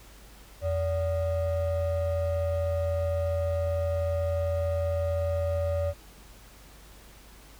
triangle ring-modulated tone, 329.6 Hz, E4, in tune, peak -20 dBFS, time 0.61-5.94 s, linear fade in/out 50 ms, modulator 244 Hz, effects added 50 Hz sine -51 dBFS peak until 7.59 s + pink hiss -53 dBFS RMS until 7.59 s

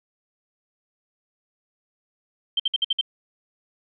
sine tone bursts, 3136 Hz, G7, in tune, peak -18 dBFS, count 6, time 2.57-3.012 s, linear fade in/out 5 ms, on 27 ms, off 56 ms, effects none

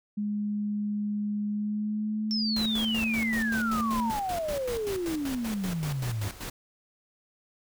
sine tone with pitch glide, 207.7 to 223.9 Hz, G#3 to A3, 0 to +30 cents, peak -27 dBFS, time 0.17-4.11 s, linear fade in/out 10 ms, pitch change +130 cents, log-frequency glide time 1.48-3.11 s
sine exponential sweep, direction down, 5440 to 99.1 Hz, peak -28 dBFS, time 2.31-6.28 s, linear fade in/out 0 ms
pink noise with tremolo, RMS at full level -37 dBFS, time 2.56-6.5 s, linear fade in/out 5 ms, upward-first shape square, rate 5.2 Hz, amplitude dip 70%
effects none

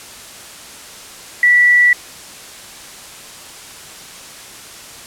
sine tone, 1955 Hz, B6, 18 cents flat, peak -7 dBFS, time 1.43-1.93 s, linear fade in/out 2 ms, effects white hiss -35 dBFS RMS until 5.06 s + low-pass 10000 Hz 12 dB/octave

